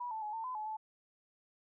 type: tone with pitch steps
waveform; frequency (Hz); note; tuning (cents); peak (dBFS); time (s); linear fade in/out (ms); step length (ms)
sine; 974 / 879 / 845 / 899 / 1014 / 856 / 869; B5 / A5 / G#5 / A5 / B5 / A5 / A5; -24 / -2 / +30 / +37 / +45 / -48 / -22; -37; 0-0.77; 10; 110
effects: none